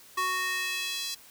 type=tone with high-pass filter sweep; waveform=square; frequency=370 Hz; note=F#4; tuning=in tune; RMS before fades=-31 dBFS; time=0.17-1.15 s; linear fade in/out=10 ms; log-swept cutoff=1100 to 4400 Hz; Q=1.9; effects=white hiss -53 dBFS RMS until 1.3 s